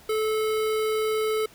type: tone with notch filter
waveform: square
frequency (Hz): 434.4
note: A4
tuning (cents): -22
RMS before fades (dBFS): -25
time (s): 0.09-1.46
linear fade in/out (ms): 5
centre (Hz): 6400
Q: 1.9
effects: pink hiss -52 dBFS RMS until 1.54 s

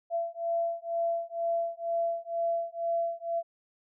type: beating tone pair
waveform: sine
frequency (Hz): 674 / 676.1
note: E5 / E5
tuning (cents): +38 / +44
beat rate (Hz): 2.1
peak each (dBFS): -31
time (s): 0.1-3.43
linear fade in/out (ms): 50
effects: none

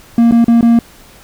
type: tone with dropouts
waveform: triangle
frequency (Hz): 233.1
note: A#3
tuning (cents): 0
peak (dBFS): -3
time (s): 0.18-0.79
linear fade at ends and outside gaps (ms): 2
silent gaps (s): 0.312-0.322 / 0.444-0.481 / 0.61-0.627
effects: pink hiss -41 dBFS RMS until 1.23 s

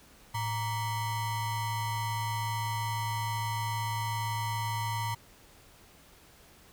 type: ring-modulated tone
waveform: square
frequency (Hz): 523.3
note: C5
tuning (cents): 0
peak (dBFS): -28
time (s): 0.34-5.15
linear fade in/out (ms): 10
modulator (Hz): 413
effects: pink hiss -57 dBFS RMS until 6.72 s

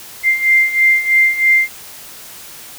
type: beating tone pair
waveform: sine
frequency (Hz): 2093 / 2096.1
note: C7 / C7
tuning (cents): 0 / +3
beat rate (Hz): 3.1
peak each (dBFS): -15 / -11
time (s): 0.23-1.69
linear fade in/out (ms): 50
effects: white hiss -35 dBFS RMS until 2.78 s

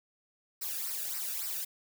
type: noise with flanger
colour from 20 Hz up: blue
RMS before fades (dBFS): -36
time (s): 0.61-1.65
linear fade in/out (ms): 10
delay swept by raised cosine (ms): 0.29 to 0.98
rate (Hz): 3.6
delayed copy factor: -0.75
effects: none

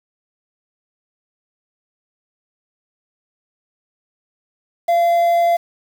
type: tone with quantisation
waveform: triangle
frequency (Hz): 686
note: F5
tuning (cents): -31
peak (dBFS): -10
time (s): 4.88-5.57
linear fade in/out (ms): 10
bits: 6
effects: none

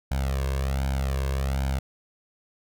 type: tone with flanger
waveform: sawtooth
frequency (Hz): 67.2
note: C2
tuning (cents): +47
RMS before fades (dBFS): -26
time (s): 0.11-1.79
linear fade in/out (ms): 5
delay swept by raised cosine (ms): 1.3 to 1.87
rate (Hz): 1.3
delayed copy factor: +0.9
effects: none

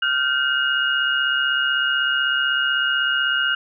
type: tone cluster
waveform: sine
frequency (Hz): 1403 / 1539 / 2865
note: F6 / G6 / F7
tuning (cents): +8 / -32 / +44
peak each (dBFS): -22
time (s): 0.02-3.55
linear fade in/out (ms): 5
effects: none

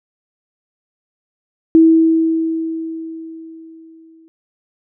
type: tone with exponential decay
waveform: sine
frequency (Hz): 324.6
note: E4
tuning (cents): -27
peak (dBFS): -4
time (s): 1.75-4.28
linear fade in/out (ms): 0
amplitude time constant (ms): 550
effects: none

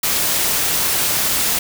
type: noise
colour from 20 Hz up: white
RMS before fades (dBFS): -18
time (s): 0.03-1.59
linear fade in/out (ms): 5
effects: none

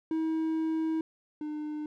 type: tone pair in turn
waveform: triangle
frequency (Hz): 320 / 302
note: D#4 / D4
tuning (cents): +49 / +48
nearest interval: minor second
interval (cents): 101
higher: first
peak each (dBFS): -25 / -31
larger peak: first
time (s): 0.11-1.01 / 1.41-1.86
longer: first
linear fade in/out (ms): 2
effects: none

